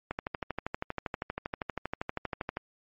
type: click train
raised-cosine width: 0.5 ms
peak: -17 dBFS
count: 32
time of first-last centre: 0.11-2.57 s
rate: 12.6 Hz
effects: MP3 32 kbps